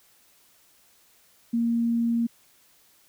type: tone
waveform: sine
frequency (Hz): 233.1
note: A#3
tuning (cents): 0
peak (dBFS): -21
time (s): 1.53-2.27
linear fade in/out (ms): 10
effects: white hiss -60 dBFS RMS until 3.08 s